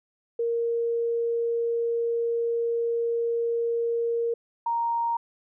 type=tone pair in turn; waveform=sine; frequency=466.2 / 932.4 Hz; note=A#4 / A#5; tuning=0 / 0 cents; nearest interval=octave; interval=1200 cents; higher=second; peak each=-23 dBFS; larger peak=neither; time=0.39-4.34 / 4.66-5.17 s; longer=first; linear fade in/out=5 ms; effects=none